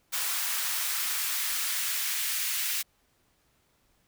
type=noise with high-pass filter sweep; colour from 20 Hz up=white; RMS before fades=-30 dBFS; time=0.12-2.83 s; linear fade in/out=20 ms; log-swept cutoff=1100 to 2000 Hz; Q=1.1; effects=pink hiss -69 dBFS RMS until 4.07 s